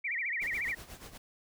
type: tone with vibrato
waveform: sine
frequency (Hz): 2093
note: C7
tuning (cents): 0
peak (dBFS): -31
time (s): 0.04-0.75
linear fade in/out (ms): 10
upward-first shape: sine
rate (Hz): 14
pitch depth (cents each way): 220
type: noise with tremolo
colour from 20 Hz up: pink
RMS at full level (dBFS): -46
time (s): 0.41-1.18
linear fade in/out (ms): 10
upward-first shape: sine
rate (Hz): 8.2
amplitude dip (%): 70
effects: none